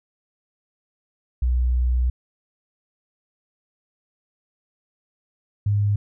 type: tone pair in turn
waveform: sine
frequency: 61.74 / 102.62 Hz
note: B1 / G#2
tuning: 0 / -20 cents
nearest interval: major sixth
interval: 880 cents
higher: second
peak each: -17 dBFS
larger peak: neither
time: 1.42-2.1 / 5.66-5.96 s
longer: first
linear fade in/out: 5 ms
effects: none